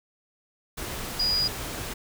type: tone in noise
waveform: sine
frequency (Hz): 4900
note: D#8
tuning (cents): -27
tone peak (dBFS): -22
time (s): 1.19-1.48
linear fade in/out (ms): 10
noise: pink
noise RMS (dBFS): -34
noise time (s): 0.77-1.94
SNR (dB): +9
effects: none